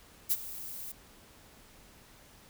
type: noise with ADSR envelope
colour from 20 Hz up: violet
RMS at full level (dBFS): -25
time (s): 0.29-0.92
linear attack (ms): 27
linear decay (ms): 40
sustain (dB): -17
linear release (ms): 4
effects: pink hiss -57 dBFS RMS until 2.49 s